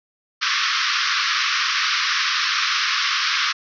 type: band-pass noise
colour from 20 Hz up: pink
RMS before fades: -21 dBFS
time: 0.41-3.53 s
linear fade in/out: 20 ms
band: 1100 to 5800 Hz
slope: 96 dB/octave
effects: none